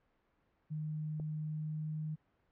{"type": "tone with pitch glide", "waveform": "sine", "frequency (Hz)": [153.8, 154.78], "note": ["D#3", "D#3"], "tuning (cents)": [-20, -9], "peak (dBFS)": -36, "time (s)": [0.7, 2.16], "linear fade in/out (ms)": 20, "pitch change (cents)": 11, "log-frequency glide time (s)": [1.4, 2]}
{"type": "click", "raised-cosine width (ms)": 2, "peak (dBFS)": -34, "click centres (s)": 1.199}
{"effects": ["pink hiss -75 dBFS RMS until 2.51 s", "low-pass 2000 Hz 12 dB/octave"]}